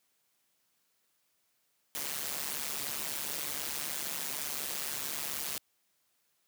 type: noise with amplitude modulation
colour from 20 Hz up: white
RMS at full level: -33 dBFS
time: 1.95-5.58 s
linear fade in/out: 0 ms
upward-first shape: sine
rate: 144 Hz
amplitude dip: 85%
effects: white hiss -75 dBFS RMS until 6.47 s + high-pass 100 Hz 12 dB/octave